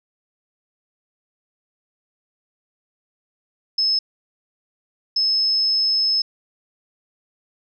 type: tone bursts at uneven times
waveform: sine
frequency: 5200 Hz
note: E8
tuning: 24 cents flat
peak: -16 dBFS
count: 2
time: 3.78-3.99 / 5.16-6.22 s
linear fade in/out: 5 ms
effects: none